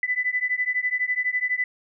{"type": "beating tone pair", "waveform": "sine", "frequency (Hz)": [1991, 2003], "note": ["B6", "B6"], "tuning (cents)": [14, 24], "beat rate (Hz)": 12, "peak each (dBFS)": -25, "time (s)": [0.03, 1.64], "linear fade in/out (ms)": 2, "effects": []}